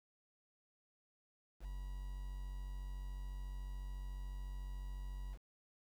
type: tone with quantisation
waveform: triangle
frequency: 46.97 Hz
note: F#1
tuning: 27 cents sharp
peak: -40 dBFS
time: 1.6-5.38 s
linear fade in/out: 50 ms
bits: 10
effects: none